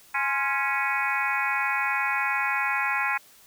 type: harmonic tone with a mistuned harmonic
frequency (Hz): 277.2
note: C#4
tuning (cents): 0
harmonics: 3 / 4 / 5 / 6 / 7 / 8 / 9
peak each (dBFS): -31 / -31 / -31 / -31 / -31 / -31 / -31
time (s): 0.14-3.18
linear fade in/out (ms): 10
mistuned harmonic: 4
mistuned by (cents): -89
effects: white hiss -54 dBFS RMS until 3.46 s